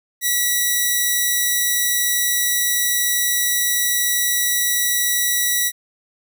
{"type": "tone", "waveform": "5% pulse", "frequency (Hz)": 1941, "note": "B6", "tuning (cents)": -31, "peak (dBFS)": -6, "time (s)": [0.21, 5.72], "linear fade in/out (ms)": 50, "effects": []}